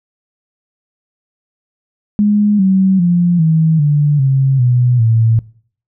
sine tone with pitch steps, 207.7 / 190.46 / 174.65 / 160.16 / 146.87 / 134.68 / 123.5 / 113.25 Hz, G#3 / G3 / F3 / E3 / D3 / C#3 / B2 / A#2, 0 / -50 / 0 / -50 / 0 / -50 / 0 / -50 cents, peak -8 dBFS, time 2.19-5.39 s, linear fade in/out 0 ms, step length 400 ms, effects noise-tail reverb RT60 0.5 s tail -21 dB re dry

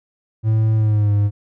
triangle tone with pitch glide, 110 to 102.63 Hz, A2 to G#2, 0 to -20 cents, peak -11 dBFS, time 0.43-1.31 s, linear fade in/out 50 ms, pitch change -120 cents, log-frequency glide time 0.75-1.12 s, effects none

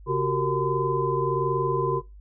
sine tone cluster, 136.3 / 366 / 387.3 / 462.1 / 1017 Hz, C#3 / F#4 / G4 / A#4 / C6, -29 / -19 / -21 / -15 / -50 cents, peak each -28 dBFS, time 0.06-2.02 s, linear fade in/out 50 ms, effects noise-tail reverb RT60 0.2 s tail -17 dB re dry + added 50 Hz sine -43 dBFS peak until 2.2 s

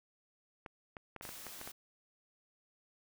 clicks, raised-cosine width 0.5 ms, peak -30 dBFS, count 9, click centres 0.662 / 0.968 / 1.163 / 1.211 / 1.252 / 1.291 / 1.467 / 1.614 / 1.675 s
white noise, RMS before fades -49 dBFS, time 1.22-1.72 s, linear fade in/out 10 ms
effects none

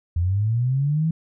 sine linear sweep, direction up, 82 to 164.81 Hz, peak -18 dBFS, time 0.16-1.11 s, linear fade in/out 5 ms, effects none

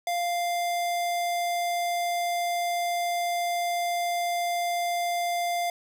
square tone, 697 Hz, F5, 4 cents flat, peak -26 dBFS, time 0.07-5.7 s, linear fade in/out 2 ms, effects none

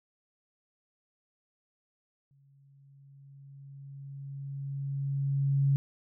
sine tone with exponential growth, 138.59 Hz, C#3, in tune, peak -21 dBFS, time 2.31-5.76 s, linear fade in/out 0 ms, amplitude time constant 750 ms, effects none

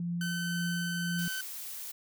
sine tone with tremolo, 172.5 Hz, F3, 21 cents flat, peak -30 dBFS, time 0-1.28 s, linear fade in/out 2 ms, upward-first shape triangle, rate 1.9 Hz, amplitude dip 35%
sawtooth tone, 1526 Hz, G6, 47 cents flat, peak -31 dBFS, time 0.21-1.41 s, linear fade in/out 2 ms
blue noise, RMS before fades -41 dBFS, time 1.18-1.92 s, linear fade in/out 10 ms
effects none

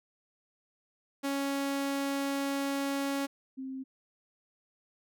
sawtooth / sine tone pair in turn, 277.5 / 264.2 Hz, C#4 / C4, +2 / +17 cents, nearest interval minor second, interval 85 cents, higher first, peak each -26 / -36 dBFS, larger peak first, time 1.23-3.27 / 3.57-3.84 s, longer first, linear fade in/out 20 ms, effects none

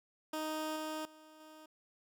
15% pulse tone with level steps, 311.1 Hz, D#4, in tune, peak -30 / -32 / -50 / -47 dBFS, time 0.33-1.66 s, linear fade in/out 5 ms, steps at 0.76 / 1.05 / 1.4 s, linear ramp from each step 2 ms, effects none

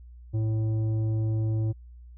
sine tone with tanh clipping, 110 Hz, A2, in tune, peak -25 dBFS, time 0.33-1.73 s, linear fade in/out 20 ms, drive 9 dB, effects added 60 Hz sine -44 dBFS peak until 2.17 s

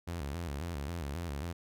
sawtooth tone with vibrato, 77.78 Hz, D#2, in tune, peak -32 dBFS, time 0.07-1.53 s, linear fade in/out 10 ms, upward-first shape square, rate 3.7 Hz, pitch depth 170 cents each way, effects none

